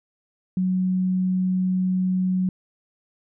sine tone, 185 Hz, F#3, in tune, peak -19 dBFS, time 0.57-2.49 s, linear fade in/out 2 ms, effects none

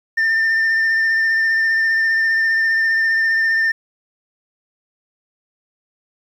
sine tone with vibrato, 1800 Hz, A6, 39 cents sharp, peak -11 dBFS, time 0.17-3.72 s, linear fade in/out 10 ms, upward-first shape sine, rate 15 Hz, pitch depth 16 cents each way, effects tanh soft clip ceiling -13 dBFS + 8-bit

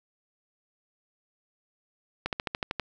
slowing click train, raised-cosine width 0.3 ms, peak -13 dBFS, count 8, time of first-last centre 2.26-2.797 s, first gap 68 ms, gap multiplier 1.04, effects none

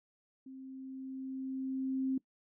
sine tone with level ramp, 264.1 Hz, C4, 16 cents sharp, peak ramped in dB -46 to -29 dBFS, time 0.46-2.18 s, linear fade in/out 5 ms, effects noise-tail reverb RT60 0.1 s tail -21 dB re dry

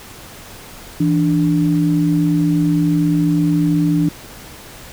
sine tone pair together, 165.39 / 294.1 Hz, E3 / D4, +6 / +3 cents, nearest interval minor seventh, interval 997 cents, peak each -15 dBFS, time 1-4.09 s, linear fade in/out 5 ms, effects pink hiss -37 dBFS RMS until 4.92 s

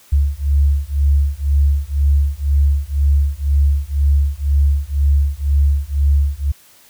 sine beating tone pair, 70 / 72 Hz, C#2 / D2, +18 / -34 cents, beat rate 2 Hz, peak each -15 dBFS, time 0.12-6.52 s, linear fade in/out 10 ms, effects white hiss -48 dBFS RMS until 6.89 s

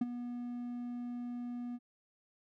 triangle tone with ADSR envelope, 242.6 Hz, B3, 31 cents flat, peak -24 dBFS, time 0.01-1.79 s, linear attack 6 ms, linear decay 27 ms, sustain -12 dB, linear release 42 ms, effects none

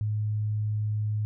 sine tone, 106.3 Hz, G#2, 41 cents sharp, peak -25 dBFS, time 0.01-1.25 s, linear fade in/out 0 ms, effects none

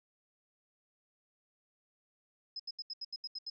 sine tone bursts, 5100 Hz, D#8, 42 cents sharp, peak -38 dBFS, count 9, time 2.56-3.5 s, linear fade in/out 5 ms, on 36 ms, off 77 ms, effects none

